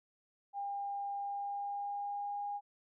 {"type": "tone with pitch glide", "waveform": "sine", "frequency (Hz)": [803, 815.2], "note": ["G5", "G#5"], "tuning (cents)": [41, -32], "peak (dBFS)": -36, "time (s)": [0.53, 2.61], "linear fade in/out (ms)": 50, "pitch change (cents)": 27, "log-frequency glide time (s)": [1.15, 2.46], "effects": []}